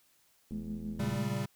click train, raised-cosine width 3 ms, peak -34 dBFS, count 54, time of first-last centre 0.51-1.159 s, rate 81.7 Hz
sine tone with tremolo, 211.9 Hz, G#3, 35 cents sharp, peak -34 dBFS, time 0.52-1.34 s, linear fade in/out 0 ms, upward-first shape sine, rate 6.1 Hz, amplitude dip 65%
square chord, G diminished, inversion first, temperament equal with one note detuned, 116.54 / 137.87 / 196 Hz, Bb2 / Db3 / G3, 0 / -9 / 0 cents, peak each -37 dBFS, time 0.99-1.46 s, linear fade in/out 10 ms
effects white hiss -68 dBFS RMS until 1.55 s

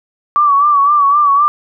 sine tone with vibrato, 1152 Hz, D6, 34 cents flat, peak -7 dBFS, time 0.36-1.48 s, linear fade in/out 0 ms, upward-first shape sine, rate 3.9 Hz, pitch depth 64 cents each way, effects none

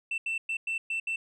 sine tone bursts at uneven times, 2677 Hz, E7, 26 cents sharp, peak -26 dBFS, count 6, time 0.11-0.18 / 0.26-0.38 / 0.49-0.57 / 0.67-0.78 / 0.9-1 / 1.07-1.16 s, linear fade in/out 5 ms, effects tanh soft clip ceiling -27 dBFS

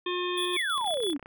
harmonic tone, 357.6 Hz, F4, 41 cents sharp, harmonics 1 / 3 / 5 / 7 / 9 / 10, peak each -30 / -34 / -40 / -38 / -38 / -38 dBFS, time 0.06-0.57 s, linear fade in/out 5 ms
square tone with tremolo, 3424 Hz, A7, 48 cents flat, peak -30 dBFS, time 0.37-1.14 s, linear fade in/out 10 ms, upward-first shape square, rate 6.1 Hz, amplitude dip 50%
sine exponential sweep, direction down, 2448 to 261.6 Hz, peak -27 dBFS, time 0.55-1.18 s, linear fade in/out 20 ms
click train, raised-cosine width 0.5 ms, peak -30 dBFS, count 16, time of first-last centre 0.78-1.259 s, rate 31.3 Hz
effects none

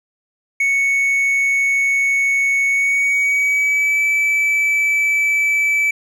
triangle tone with pitch glide, 2217 to 2308 Hz, C#7 to D7, 0 to -31 cents, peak -12 dBFS, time 0.6-5.91 s, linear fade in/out 5 ms, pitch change +69 cents, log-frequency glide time 2.68-4.03 s, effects none

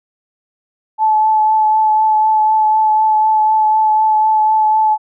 sine tone with vibrato, 866 Hz, A5, 28 cents flat, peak -9 dBFS, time 0.98-4.98 s, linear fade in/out 50 ms, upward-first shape triangle, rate 4 Hz, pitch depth 17 cents each way, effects none

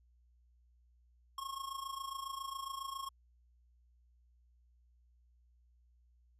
square tone with amplitude modulation, 1085 Hz, C#6, 37 cents flat, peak -38 dBFS, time 1.38-3.09 s, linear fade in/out 2 ms, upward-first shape sine, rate 27.3 Hz, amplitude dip 75%, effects added 60 Hz sine -65 dBFS peak until 6.39 s + resampled to 32000 Hz

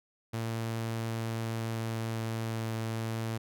sawtooth tone with pitch glide, 113.8 to 112.62 Hz, A#2 to A2, -41 to +41 cents, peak -28 dBFS, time 0.33-3.38 s, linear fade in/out 10 ms, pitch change -18 cents, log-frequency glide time 0.93-2.64 s, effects none

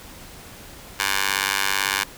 15% pulse tone with high-pass filter, 98 Hz, G2, in tune, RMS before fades -23 dBFS, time 0.99-2.04 s, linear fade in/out 10 ms, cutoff 1500 Hz, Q 1, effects pink hiss -42 dBFS RMS until 2.17 s

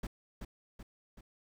brown noise with echo, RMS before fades -38 dBFS, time 0.03-0.07 s, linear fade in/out 5 ms, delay 380 ms, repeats 3, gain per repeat -5 dB, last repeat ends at 1.21 s, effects none

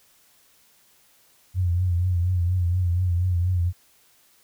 sine tone with vibrato, 89.2 Hz, F2, 37 cents sharp, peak -19 dBFS, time 1.54-3.73 s, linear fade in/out 50 ms, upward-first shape triangle, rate 4.2 Hz, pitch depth 76 cents each way, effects white hiss -59 dBFS RMS until 4.43 s

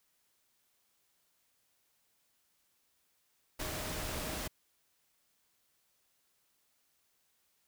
sine tone in noise, 622.3 Hz, D#5, in tune, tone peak -49 dBFS, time 3.59-4.48 s, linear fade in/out 10 ms, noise pink, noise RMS -39 dBFS, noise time 3.59-4.48 s, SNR -13 dB, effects white hiss -75 dBFS RMS until 7.67 s

